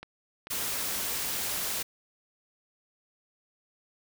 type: click train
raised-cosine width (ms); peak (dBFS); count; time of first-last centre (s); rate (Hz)
0.3; -25; 4; 0.03-1.352; 2.27
type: noise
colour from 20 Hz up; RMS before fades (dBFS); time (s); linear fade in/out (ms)
white; -32; 0.5-1.83; 10
effects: none